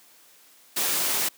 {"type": "noise", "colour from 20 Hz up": "white", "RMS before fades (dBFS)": -25, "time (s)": [0.76, 1.29], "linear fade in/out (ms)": 10, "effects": ["white hiss -55 dBFS RMS until 1.37 s", "high-pass 200 Hz 12 dB/octave"]}